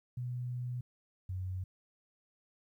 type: tone pair in turn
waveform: sine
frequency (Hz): 123.7 / 92.67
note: B2 / F#2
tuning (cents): +3 / +3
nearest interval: perfect fourth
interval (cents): 500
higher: first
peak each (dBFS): -35 / -35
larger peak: neither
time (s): 0.17-0.81 / 1.29-1.64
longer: first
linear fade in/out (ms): 5
effects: 12-bit